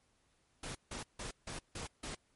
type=noise bursts; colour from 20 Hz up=pink; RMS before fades=-43 dBFS; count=6; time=0.63-2.15 s; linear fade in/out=5 ms; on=120 ms; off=160 ms; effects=pink hiss -74 dBFS RMS until 2.35 s + MP3 48 kbps